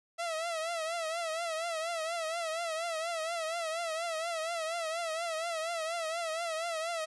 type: tone with vibrato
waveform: sawtooth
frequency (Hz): 659.3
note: E5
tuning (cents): 0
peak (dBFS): -29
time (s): 0.18-7.06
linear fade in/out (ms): 20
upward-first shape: triangle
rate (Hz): 4.2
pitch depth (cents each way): 100
effects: resampled to 24000 Hz